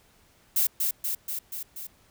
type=noise with echo; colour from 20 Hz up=violet; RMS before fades=-23 dBFS; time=0.56-0.67 s; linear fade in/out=5 ms; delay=240 ms; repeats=5; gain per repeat=-3 dB; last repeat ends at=1.87 s; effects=pink hiss -61 dBFS RMS until 2.1 s